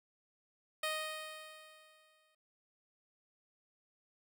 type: tone with exponential decay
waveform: 10% pulse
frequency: 622.3 Hz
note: D#5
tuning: in tune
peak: -25 dBFS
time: 0.83-2.35 s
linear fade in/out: 5 ms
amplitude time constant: 330 ms
effects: none